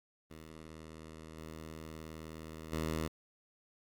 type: tone with level steps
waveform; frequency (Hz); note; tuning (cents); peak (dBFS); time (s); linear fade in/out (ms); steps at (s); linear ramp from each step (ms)
10% pulse; 79.3; D#2; +33; -40 / -37 / -26; 0.3-3.08; 10; 1.37 / 2.72; 10
effects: Opus 32 kbps